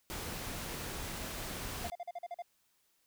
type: noise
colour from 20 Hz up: pink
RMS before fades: -41 dBFS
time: 0.1-1.9 s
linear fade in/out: 0 ms
type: tone bursts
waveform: triangle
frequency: 698.5 Hz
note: F5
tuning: in tune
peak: -36 dBFS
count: 8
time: 1.84-2.422 s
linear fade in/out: 5 ms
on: 36 ms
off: 42 ms
effects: white hiss -74 dBFS RMS until 3.06 s